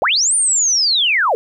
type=linear two-way sweep; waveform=sine; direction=up then down; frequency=408.3 to 9220 to 408.3 Hz; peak=-12 dBFS; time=0.02-1.35 s; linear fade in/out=0 ms; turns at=0.35 s; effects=9-bit